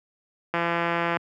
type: click train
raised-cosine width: 0.5 ms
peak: -10 dBFS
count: 108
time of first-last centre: 0.54-1.169 s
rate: 170 Hz
effects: high-pass 150 Hz 12 dB/octave